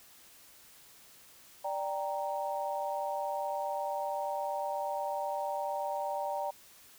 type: chord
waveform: sine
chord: G minor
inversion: second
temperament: equal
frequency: 587.3 / 784 / 932.3 Hz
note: D5 / G5 / Bb5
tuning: 0 / 0 / 0 cents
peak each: -36 / -36 / -37 dBFS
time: 1.64-6.51 s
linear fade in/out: 10 ms
effects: white hiss -57 dBFS RMS until 6.98 s